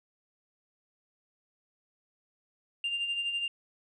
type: tone with tremolo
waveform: sine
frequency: 2794 Hz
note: F7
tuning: in tune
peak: -26 dBFS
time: 2.84-3.48 s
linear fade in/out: 2 ms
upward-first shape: sine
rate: 12 Hz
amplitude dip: 55%
effects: tanh soft clip ceiling -26 dBFS